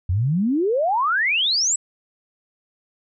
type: exponential sweep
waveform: sine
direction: up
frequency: 83.3 to 8010 Hz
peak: -17 dBFS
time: 0.09-1.76 s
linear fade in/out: 5 ms
effects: none